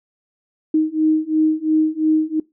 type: beating tone pair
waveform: sine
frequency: 311.1 / 314 Hz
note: D#4 / D#4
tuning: 0 / +16 cents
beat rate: 2.9 Hz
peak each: -18 / -17 dBFS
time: 0.74-2.4 s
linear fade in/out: 5 ms
effects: noise-tail reverb RT60 0.2 s tail -21 dB re dry